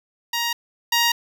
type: tone pair in turn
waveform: 10% pulse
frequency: 941 / 941 Hz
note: A#5 / A#5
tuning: +16 / +16 cents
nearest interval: unison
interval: 0 cents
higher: neither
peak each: -13 / -8 dBFS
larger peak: second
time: 0.33-0.53 / 0.92-1.12 s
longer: neither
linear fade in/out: 5 ms
effects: none